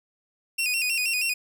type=tone with vibrato; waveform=sawtooth; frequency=2600 Hz; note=E7; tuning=24 cents flat; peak=-20 dBFS; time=0.58-1.34 s; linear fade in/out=10 ms; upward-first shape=square; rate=6.3 Hz; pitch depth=82 cents each way; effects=none